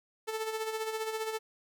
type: tone with tremolo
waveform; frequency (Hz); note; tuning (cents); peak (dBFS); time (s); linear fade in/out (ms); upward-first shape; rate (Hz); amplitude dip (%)
sawtooth; 440; A4; 0; -27; 0.27-1.39; 20; sine; 15; 55
effects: none